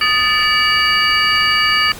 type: tone cluster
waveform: sine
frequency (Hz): 1239 / 1753 / 2291 / 2878 / 4610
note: D#6 / A6 / D7 / F#7 / D8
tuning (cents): -8 / -7 / -44 / -49 / -33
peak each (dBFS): -18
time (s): 0.01-1.92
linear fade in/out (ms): 2
effects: pink hiss -33 dBFS RMS until 1.99 s + Opus 32 kbps